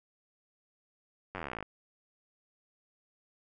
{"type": "slowing click train", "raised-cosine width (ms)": 0.5, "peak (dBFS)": -23, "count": 20, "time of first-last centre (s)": [1.35, 1.627], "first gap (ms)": 10, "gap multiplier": 1.04, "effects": []}